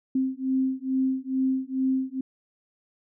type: beating tone pair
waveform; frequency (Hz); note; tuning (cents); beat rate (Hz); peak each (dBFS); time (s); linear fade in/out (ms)
sine; 261.6 / 263.9; C4 / C4; 0 / +15; 2.3; -26; 0.15-2.21; 5
effects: none